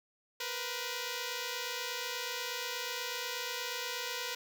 5% pulse tone pair together, 475.7 / 504 Hz, A#4 / B4, +35 / +35 cents, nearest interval minor second, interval 100 cents, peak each -27 dBFS, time 0.4-4.35 s, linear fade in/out 5 ms, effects none

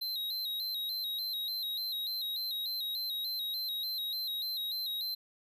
square tone with vibrato, 3951 Hz, B7, in tune, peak -34 dBFS, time 0.01-5.15 s, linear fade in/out 10 ms, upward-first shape square, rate 3.4 Hz, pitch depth 64 cents each way, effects none

